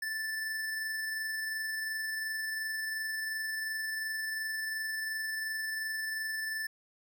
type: tone with amplitude modulation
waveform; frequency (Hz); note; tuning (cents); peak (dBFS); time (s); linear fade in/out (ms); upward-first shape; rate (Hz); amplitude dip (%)
square; 1760; A6; 0; -33; 0.02-6.67; 5; sine; 22.8; 25
effects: none